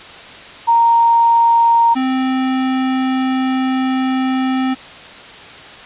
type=tone pair in turn; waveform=sine / square; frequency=929 / 260.7 Hz; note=A#5 / C4; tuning=-6 / -6 cents; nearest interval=octave + minor seventh; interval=2200 cents; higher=first; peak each=-8 / -15 dBFS; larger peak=first; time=0.67-1.95 / 1.95-4.75 s; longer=second; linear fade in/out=20 ms; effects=white hiss -35 dBFS RMS until 5.85 s + resampled to 8000 Hz